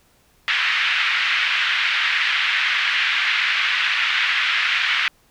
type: band-pass noise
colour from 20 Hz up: pink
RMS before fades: -20 dBFS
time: 0.48-5.08 s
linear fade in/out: 0 ms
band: 1600 to 3200 Hz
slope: 24 dB/octave
effects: pink hiss -58 dBFS RMS until 5.3 s